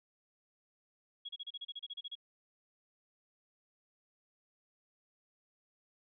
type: tone bursts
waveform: sine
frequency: 3322 Hz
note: G#7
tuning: in tune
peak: -40 dBFS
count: 13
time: 1.25-2.154 s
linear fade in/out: 10 ms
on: 40 ms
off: 32 ms
effects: none